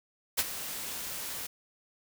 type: noise with ADSR envelope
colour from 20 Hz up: white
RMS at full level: -25 dBFS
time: 0.37-1.47 s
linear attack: 21 ms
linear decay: 39 ms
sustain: -13 dB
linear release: 8 ms
effects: none